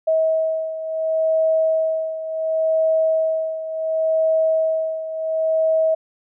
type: beating tone pair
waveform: sine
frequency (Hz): 640 / 640.7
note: D#5 / E5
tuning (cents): +49 / -49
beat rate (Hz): 0.7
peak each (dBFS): -18 / -23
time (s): 0.07-5.95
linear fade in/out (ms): 10
effects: none